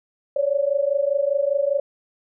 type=tone pair together; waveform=sine; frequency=551 / 576 Hz; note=C#5 / D5; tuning=-11 / -34 cents; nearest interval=minor second; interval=77 cents; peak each=-21 dBFS; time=0.36-1.8 s; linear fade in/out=5 ms; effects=none